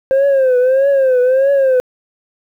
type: tone with vibrato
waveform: sine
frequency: 527 Hz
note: C5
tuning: 12 cents sharp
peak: -6 dBFS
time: 0.11-1.8 s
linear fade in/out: 0 ms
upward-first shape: triangle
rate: 1.6 Hz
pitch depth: 120 cents each way
effects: tanh soft clip ceiling -8 dBFS + 8-bit